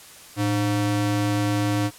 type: ring-modulated tone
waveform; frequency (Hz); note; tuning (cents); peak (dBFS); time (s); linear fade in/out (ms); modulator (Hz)
square; 206.6; G#3; -9; -18; 0.36-1.91; 50; 95.1
effects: white hiss -45 dBFS RMS until 1.98 s + low-pass 12000 Hz 12 dB/octave